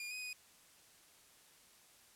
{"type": "tone with pitch steps", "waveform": "sawtooth", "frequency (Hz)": [2421, 2503, 2485], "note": ["D#7", "D#7", "D#7"], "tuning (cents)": [-48, 10, -3], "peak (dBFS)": -39, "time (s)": [0, 0.33], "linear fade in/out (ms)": 2, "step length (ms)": 110, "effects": ["white hiss -64 dBFS RMS until 2.15 s", "low-pass 12000 Hz 12 dB/octave"]}